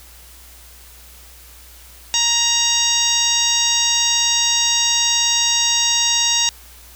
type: harmonic tone with a mistuned harmonic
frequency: 939 Hz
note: A#5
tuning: 12 cents sharp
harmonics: 1 / 2 / 3 / 4 / 5 / 6 / 7 / 8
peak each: -28 / -29 / -22 / -20 / -26 / -20 / -21 / -28 dBFS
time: 2.14-6.49 s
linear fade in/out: 0 ms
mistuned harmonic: 8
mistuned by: +49 cents
effects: added 60 Hz sine -44 dBFS peak until 6.95 s + white hiss -44 dBFS RMS until 6.95 s